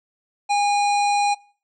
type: harmonic tone with a mistuned harmonic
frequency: 816 Hz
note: G#5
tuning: 31 cents flat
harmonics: 1 / 3 / 5 / 7 / 9 / 10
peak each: -17 / -26 / -31 / -37 / -39 / -38 dBFS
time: 0.49-1.35 s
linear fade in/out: 20 ms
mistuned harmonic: 10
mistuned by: +19 cents
effects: noise-tail reverb RT60 0.4 s tail -21 dB re dry